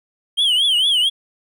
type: tone with vibrato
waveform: triangle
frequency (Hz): 3138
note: G7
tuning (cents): +1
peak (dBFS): -12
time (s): 0.37-1.1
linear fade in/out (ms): 20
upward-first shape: triangle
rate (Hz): 4.4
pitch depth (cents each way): 180
effects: none